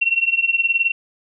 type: tone with tremolo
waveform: sine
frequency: 2726 Hz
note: F7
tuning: 43 cents flat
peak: -11 dBFS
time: 0.01-0.92 s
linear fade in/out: 10 ms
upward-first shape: triangle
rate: 19 Hz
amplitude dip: 95%
effects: none